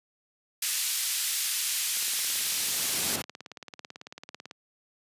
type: band-pass noise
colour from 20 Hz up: white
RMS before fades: -29 dBFS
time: 0.62-3.16 s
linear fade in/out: 5 ms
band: 2400 to 13000 Hz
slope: 12 dB/octave
type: noise with exponential growth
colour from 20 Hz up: pink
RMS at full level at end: -31 dBFS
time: 1.7-3.22 s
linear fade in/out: 2 ms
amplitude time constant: 330 ms
type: click train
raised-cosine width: 0.2 ms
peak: -24 dBFS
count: 47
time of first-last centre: 1.97-4.511 s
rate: 18.1 Hz
effects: high-pass 150 Hz 12 dB/octave + resampled to 32000 Hz